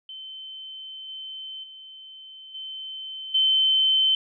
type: tone with level steps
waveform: sine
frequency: 3078 Hz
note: G7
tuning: 32 cents flat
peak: -36 / -34 / -41 / -33 / -17 dBFS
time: 0.09-4.15 s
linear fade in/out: 2 ms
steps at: 1.08 / 1.63 / 2.54 / 3.34 s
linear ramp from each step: 10 ms
effects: none